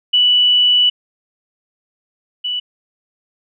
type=tone pair in turn; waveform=sine; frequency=2960 / 2960 Hz; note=F#7 / F#7; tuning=0 / 0 cents; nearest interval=unison; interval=0 cents; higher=neither; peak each=-9 / -18 dBFS; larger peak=first; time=0.13-0.9 / 2.44-2.6 s; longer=first; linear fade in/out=10 ms; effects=none